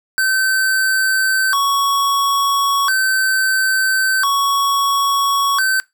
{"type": "tone with vibrato", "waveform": "square", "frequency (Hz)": 1310, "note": "E6", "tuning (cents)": -11, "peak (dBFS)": -14, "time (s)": [0.18, 5.8], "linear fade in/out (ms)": 0, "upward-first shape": "square", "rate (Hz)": 0.37, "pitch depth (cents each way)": 280, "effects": ["noise-tail reverb RT60 0.2 s tail -21 dB re dry"]}